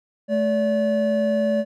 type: tone pair together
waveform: triangle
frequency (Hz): 217.3 / 575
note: A3 / D5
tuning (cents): -21 / -37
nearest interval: octave + perfect fourth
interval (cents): 1684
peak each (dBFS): -20 / -18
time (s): 0.28-1.65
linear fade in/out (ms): 50
effects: none